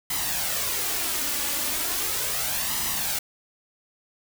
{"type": "noise with flanger", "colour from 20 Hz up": "white", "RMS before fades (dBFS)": -27, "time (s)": [0.1, 3.19], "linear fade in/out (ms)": 5, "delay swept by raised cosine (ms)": [0.99, 3.49], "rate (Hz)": 0.37, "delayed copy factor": 0.55, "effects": []}